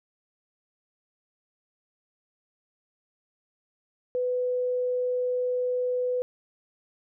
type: tone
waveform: sine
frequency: 498.6 Hz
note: B4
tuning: 16 cents sharp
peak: -24 dBFS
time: 4.15-6.22 s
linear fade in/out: 0 ms
effects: none